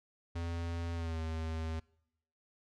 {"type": "tone with pitch glide", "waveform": "square", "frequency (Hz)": [84.6, 80.45], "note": ["E2", "E2"], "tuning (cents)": [45, -42], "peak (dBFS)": -36, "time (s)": [0.35, 1.8], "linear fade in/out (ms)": 10, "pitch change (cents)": -87, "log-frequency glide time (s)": [0.94, 1.2], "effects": ["noise-tail reverb RT60 0.8 s tail -24 dB re dry", "low-pass 6000 Hz 12 dB/octave"]}